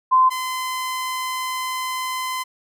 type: tone pair in turn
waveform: sine / sawtooth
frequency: 1033 / 1026.5 Hz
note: C6 / C6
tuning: -22 / -33 cents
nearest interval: unison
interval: 11 cents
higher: first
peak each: -11 / -20 dBFS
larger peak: first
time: 0.11-0.3 / 0.3-2.44 s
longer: second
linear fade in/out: 20 ms
effects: none